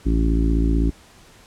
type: harmonic tone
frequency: 55.8 Hz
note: A1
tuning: 25 cents sharp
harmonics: 1 / 2 / 3 / 4 / 5 / 6 / 7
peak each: -17 / -31 / -26 / -31 / -23 / -29 / -34 dBFS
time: 0.05-0.91 s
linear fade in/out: 20 ms
effects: pink hiss -49 dBFS RMS until 1.46 s + low-pass 10000 Hz 12 dB/octave